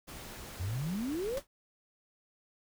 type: noise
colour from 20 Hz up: pink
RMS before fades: -46 dBFS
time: 0.07-1.38 s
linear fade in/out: 20 ms
type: exponential sweep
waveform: sine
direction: up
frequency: 82.41 to 583 Hz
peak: -32 dBFS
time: 0.59-1.4 s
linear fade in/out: 20 ms
type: noise with exponential decay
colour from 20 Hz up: pink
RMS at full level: -36 dBFS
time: 1.37-1.47 s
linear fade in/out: 2 ms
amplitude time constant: 20 ms
effects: none